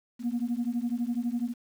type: beating tone pair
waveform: sine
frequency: 233.1 / 245.1 Hz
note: A#3 / B3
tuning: 0 / -13 cents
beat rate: 12 Hz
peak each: -29 dBFS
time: 0.19-1.54 s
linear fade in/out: 50 ms
effects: tanh soft clip ceiling -22 dBFS + 9-bit